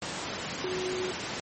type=tone in noise; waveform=sine; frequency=368.1 Hz; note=F#4; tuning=9 cents flat; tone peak=-30 dBFS; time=0.64-1.11 s; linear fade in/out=2 ms; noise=pink; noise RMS=-34 dBFS; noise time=0.02-1.4 s; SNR=+1 dB; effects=high-pass 150 Hz 12 dB/octave + MP3 32 kbps